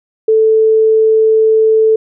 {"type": "tone", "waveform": "sine", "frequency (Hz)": 440, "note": "A4", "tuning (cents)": 0, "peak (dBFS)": -6, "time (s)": [0.28, 1.96], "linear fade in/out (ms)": 5, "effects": []}